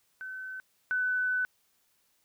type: tone pair in turn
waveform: sine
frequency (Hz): 1523 / 1502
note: F#6 / F#6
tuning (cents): +50 / +26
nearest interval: unison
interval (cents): 24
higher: first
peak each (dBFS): -37 / -26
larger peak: second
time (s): 0.21-0.6 / 0.91-1.45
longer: second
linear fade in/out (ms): 0
effects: white hiss -71 dBFS RMS until 2.24 s